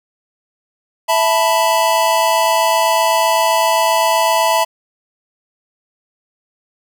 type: chord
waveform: square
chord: E suspended fourth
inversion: none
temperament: equal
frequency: 659.3 / 880 / 987.8 Hz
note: E5 / A5 / B5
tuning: 0 / 0 / 0 cents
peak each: -17 dBFS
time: 1.08-4.65 s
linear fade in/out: 20 ms
effects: none